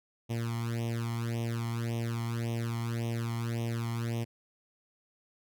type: tone with flanger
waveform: sawtooth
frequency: 116.3 Hz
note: A#2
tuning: 4 cents flat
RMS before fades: -33 dBFS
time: 0.29-4.25 s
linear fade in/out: 20 ms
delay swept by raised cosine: 0.33 to 0.96 ms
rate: 1.8 Hz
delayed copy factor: +1
effects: none